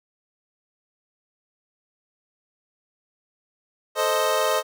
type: chord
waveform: 25% pulse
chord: A diminished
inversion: none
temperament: equal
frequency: 440 / 523.3 / 622.3 Hz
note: A4 / C5 / Eb5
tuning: 0 / 0 / 0 cents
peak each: -23 / -21 / -19 dBFS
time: 3.95-4.63 s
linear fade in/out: 50 ms
effects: none